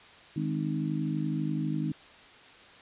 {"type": "harmonic tone with a mistuned harmonic", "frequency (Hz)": 52, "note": "G#1", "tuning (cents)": 3, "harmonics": [3, 4, 5, 6], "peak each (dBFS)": [-31, -35, -35, -34], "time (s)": [0.36, 1.92], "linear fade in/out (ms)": 5, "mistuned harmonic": 6, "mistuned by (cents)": -20, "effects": ["white hiss -52 dBFS RMS until 2.81 s", "resampled to 8000 Hz"]}